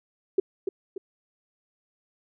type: tone with echo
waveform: sine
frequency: 384 Hz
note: G4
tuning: 36 cents flat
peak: -16 dBFS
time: 0.38-0.4 s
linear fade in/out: 5 ms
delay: 290 ms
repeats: 2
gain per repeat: -7 dB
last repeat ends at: 0.98 s
effects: none